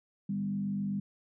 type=tone with frequency modulation; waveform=sine; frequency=198.7 Hz; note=G3; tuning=24 cents sharp; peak=-30 dBFS; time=0.29-1 s; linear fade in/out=5 ms; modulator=47.6 Hz; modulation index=0.63; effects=none